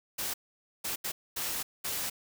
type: noise bursts at uneven times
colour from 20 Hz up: white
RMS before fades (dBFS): -34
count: 5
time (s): 0.18-0.34 / 0.84-0.96 / 1.04-1.12 / 1.36-1.63 / 1.84-2.1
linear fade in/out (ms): 10
effects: none